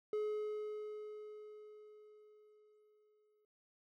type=tone with exponential decay; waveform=triangle; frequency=424.2 Hz; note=G#4; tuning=37 cents sharp; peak=-32 dBFS; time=0.13-3.45 s; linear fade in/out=2 ms; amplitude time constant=720 ms; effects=none